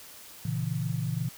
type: chord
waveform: sine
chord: A# diminished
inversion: none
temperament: equal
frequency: 116.54 / 138.59 / 164.81 Hz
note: A#2 / C#3 / E3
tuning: 0 / 0 / 0 cents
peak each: -32 dBFS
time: 0.45-1.29 s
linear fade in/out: 5 ms
effects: white hiss -48 dBFS RMS until 1.37 s